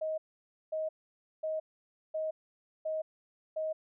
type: tone bursts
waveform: sine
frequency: 629 Hz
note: D#5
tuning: 19 cents sharp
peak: -31 dBFS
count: 6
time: 0.01-3.73 s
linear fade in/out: 10 ms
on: 170 ms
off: 540 ms
effects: none